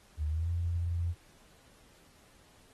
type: tone with pitch glide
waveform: sine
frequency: 75.8 to 85.58 Hz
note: D#2 to F2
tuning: -45 to -35 cents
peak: -29 dBFS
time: 0.17-1.15 s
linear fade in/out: 50 ms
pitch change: +210 cents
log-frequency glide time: 0.27-0.5 s
effects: pink hiss -62 dBFS RMS until 2.73 s + AAC 32 kbps